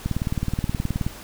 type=click train; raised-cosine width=5 ms; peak=-11 dBFS; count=20; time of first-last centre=0.06-1.065 s; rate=18.9 Hz; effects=pink hiss -41 dBFS RMS until 1.23 s